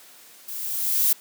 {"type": "noise with level ramp", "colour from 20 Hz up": "violet", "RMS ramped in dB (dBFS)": [-34, -18], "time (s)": [0.48, 1.13], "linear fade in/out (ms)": 5, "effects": ["white hiss -49 dBFS RMS until 1.2 s", "high-pass 200 Hz 12 dB/octave"]}